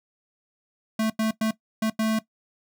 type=tone bursts at uneven times; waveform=square; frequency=220 Hz; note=A3; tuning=in tune; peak=-22 dBFS; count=5; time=0.99-1.1 / 1.19-1.31 / 1.41-1.51 / 1.82-1.9 / 1.99-2.19 s; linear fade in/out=5 ms; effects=noise-tail reverb RT60 0.1 s tail -17 dB re dry